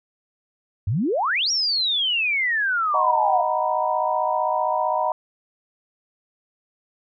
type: exponential two-way sweep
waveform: sine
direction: up then down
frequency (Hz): 87.31 to 5720 to 685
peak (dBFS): -19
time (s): 0.87-3.42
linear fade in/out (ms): 5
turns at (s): 1.51
type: chord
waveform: sine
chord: B major seventh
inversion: first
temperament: equal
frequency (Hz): 622.3 / 740 / 932.3 / 987.8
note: D#5 / F#5 / A#5 / B5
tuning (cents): 0 / 0 / 0 / 0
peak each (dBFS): -25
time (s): 2.94-5.12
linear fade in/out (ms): 2
effects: none